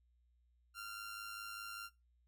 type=tone with amplitude modulation; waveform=sawtooth; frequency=1385 Hz; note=F6; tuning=15 cents flat; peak=-39 dBFS; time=0.74-1.9 s; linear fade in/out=50 ms; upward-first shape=sine; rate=105 Hz; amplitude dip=45%; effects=noise-tail reverb RT60 0.2 s tail -17 dB re dry + added 60 Hz sine -70 dBFS peak until 2.27 s